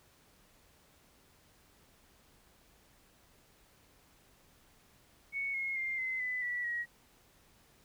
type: tone with pitch steps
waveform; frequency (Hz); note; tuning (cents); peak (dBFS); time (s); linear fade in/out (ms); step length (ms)
sine; 2217 / 2161 / 2107 / 2054 / 2003 / 1952.4 / 1903.4; C#7 / C#7 / C7 / C7 / B6 / B6 / A#6; 0 / -45 / +12 / -33 / +24 / -20 / +36; -33; 5.32-6.86; 50; 220
effects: pink hiss -65 dBFS RMS until 7.84 s